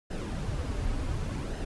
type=noise with flanger; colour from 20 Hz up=brown; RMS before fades=-32 dBFS; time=0.1-1.65 s; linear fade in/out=10 ms; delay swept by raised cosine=0.86 to 6.06 ms; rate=0.68 Hz; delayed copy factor=-0.5; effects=resampled to 24000 Hz